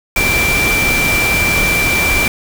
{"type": "tone in noise", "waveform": "sine", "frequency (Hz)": 2349, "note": "D7", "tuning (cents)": 0, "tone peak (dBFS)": -13, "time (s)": [0.16, 2.28], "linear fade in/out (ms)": 2, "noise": "pink", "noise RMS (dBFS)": -17, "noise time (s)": [0.16, 2.28], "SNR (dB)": 1, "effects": []}